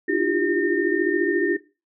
sine tone cluster, 299.7 / 341.2 / 355.2 / 395.6 / 1822 Hz, D4 / F4 / F4 / G4 / A#6, +35 / -40 / +29 / +16 / -40 cents, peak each -25 dBFS, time 0.08-1.57 s, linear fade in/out 10 ms, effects noise-tail reverb RT60 0.3 s tail -19 dB re dry

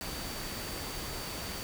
sine tone in noise, 4591 Hz, D8, 40 cents flat, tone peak -46 dBFS, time 0.01-1.63 s, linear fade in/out 0 ms, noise pink, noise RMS -39 dBFS, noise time 0.01-1.63 s, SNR -10 dB, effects none

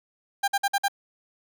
30% pulse tone bursts, 798 Hz, G5, 31 cents sharp, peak -18 dBFS, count 5, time 0.43-0.883 s, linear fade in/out 10 ms, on 49 ms, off 52 ms, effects none

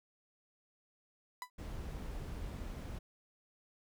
35% pulse tone with exponential decay, 994 Hz, B5, 11 cents sharp, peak -35 dBFS, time 1.42-1.5 s, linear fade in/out 1 ms, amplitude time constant 17 ms
brown noise, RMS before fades -43 dBFS, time 1.58-2.99 s, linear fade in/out 10 ms
effects none

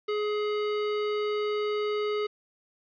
square tone, 420 Hz, G#4, 19 cents sharp, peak -27 dBFS, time 0.08-2.27 s, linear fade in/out 10 ms, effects resampled to 11025 Hz + 9-bit

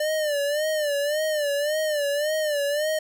square tone with vibrato, 596 Hz, D5, 25 cents sharp, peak -23 dBFS, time 0-2.99 s, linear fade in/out 5 ms, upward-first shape sine, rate 1.8 Hz, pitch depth 88 cents each way, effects none

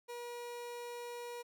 30% pulse tone, 480 Hz, B4, 49 cents flat, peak -40 dBFS, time 0.08-1.43 s, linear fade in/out 20 ms, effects none

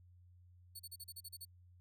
10% pulse tone bursts, 4435 Hz, C#8, in tune, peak -40 dBFS, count 9, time 0.75-1.452 s, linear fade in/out 10 ms, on 46 ms, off 36 ms, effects added 89 Hz sine -60 dBFS peak until 1.8 s

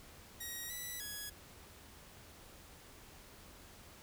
5% pulse tone with pitch steps, 1893 / 1965 / 1674 Hz, A#6 / B6 / G#6, +26 / -9 / +13 cents, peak -32 dBFS, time 0.4-1.3 s, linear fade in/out 10 ms, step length 300 ms, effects added 81 Hz sine -66 dBFS peak until 4.02 s + pink hiss -57 dBFS RMS until 4.02 s

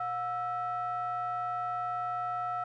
triangle ring-modulated tone, 300.5 Hz, D4, 40 cents sharp, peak -26 dBFS, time 0-2.64 s, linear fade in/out 5 ms, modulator 1020 Hz, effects none

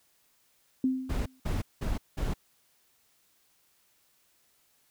sine tone with exponential decay, 260 Hz, C4, 11 cents flat, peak -21 dBFS, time 0.84-1.4 s, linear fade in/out 2 ms, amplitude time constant 120 ms
brown noise bursts, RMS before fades -30 dBFS, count 4, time 1.09-2.34 s, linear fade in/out 10 ms, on 170 ms, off 190 ms
effects white hiss -68 dBFS RMS until 4.9 s

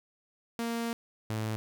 sawtooth tone pair in turn, 232.3 / 109.34 Hz, A#3 / A2, -6 / -10 cents, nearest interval octave + minor second, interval 1304 cents, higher first, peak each -27 / -27 dBFS, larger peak neither, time 0.59-0.93 / 1.3-1.56 s, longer first, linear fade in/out 0 ms, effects 11-bit

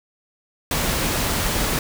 pink noise, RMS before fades -22 dBFS, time 0.71-1.79 s, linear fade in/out 2 ms, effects none

